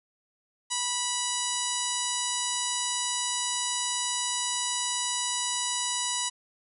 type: harmonic tone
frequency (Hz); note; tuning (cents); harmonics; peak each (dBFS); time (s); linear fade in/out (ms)
979; B5; -15; 1 / 2 / 3 / 4 / 5 / 6 / 7 / 8 / 9 / 10; -35 / -40 / -36 / -35 / -39 / -37 / -35 / -36 / -37 / -39; 0.7-6.3; 20
effects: none